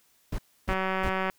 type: noise bursts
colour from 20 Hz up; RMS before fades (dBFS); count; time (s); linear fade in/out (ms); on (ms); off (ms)
brown; -30; 3; 0.32-1.095; 5; 65; 290
type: click train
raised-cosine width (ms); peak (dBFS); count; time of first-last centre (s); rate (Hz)
0.5; -14; 116; 0.69-1.298; 189
effects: white hiss -65 dBFS RMS until 1.38 s